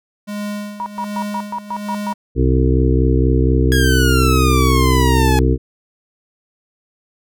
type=tone with tremolo; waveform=square; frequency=206.6 Hz; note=G#3; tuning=9 cents flat; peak=-22 dBFS; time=0.27-2.14 s; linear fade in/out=20 ms; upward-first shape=sine; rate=1.3 Hz; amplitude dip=75%
type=tone bursts; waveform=sine; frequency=960 Hz; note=B5; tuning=49 cents flat; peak=-20 dBFS; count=8; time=0.8-2.128 s; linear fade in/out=0 ms; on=61 ms; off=120 ms
type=harmonic tone; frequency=64.2 Hz; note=C2; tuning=32 cents flat; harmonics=1 / 2 / 4 / 5 / 6 / 7; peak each=-14 / -17 / -20 / -21 / -22 / -22 dBFS; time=2.35-5.58 s; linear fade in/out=50 ms
type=exponential sweep; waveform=sawtooth; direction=down; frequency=1661.2 to 841 Hz; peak=-14 dBFS; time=3.72-5.39 s; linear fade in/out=0 ms
effects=none